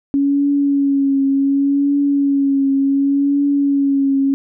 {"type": "tone with vibrato", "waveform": "sine", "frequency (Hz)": 278.5, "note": "C#4", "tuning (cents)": 8, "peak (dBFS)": -12, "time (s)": [0.14, 4.34], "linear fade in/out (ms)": 0, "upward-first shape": "triangle", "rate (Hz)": 0.68, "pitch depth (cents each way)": 37, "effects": []}